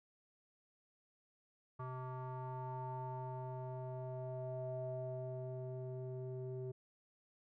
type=tone with low-pass filter sweep; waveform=square; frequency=128.3 Hz; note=C3; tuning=34 cents flat; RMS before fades=-44 dBFS; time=1.79-6.72 s; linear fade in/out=10 ms; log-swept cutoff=1100 to 460 Hz; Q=6.6; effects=none